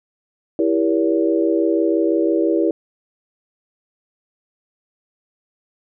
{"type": "chord", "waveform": "sine", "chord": "E diminished seventh", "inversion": "none", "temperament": "just", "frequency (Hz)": [329.6, 395.6, 474.7, 569.6], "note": ["E4", "G4", "Bb4", "Db5"], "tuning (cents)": [0, 16, 31, 47], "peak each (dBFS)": [-17, -21, -22, -23], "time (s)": [0.59, 2.71], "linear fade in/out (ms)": 2, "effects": []}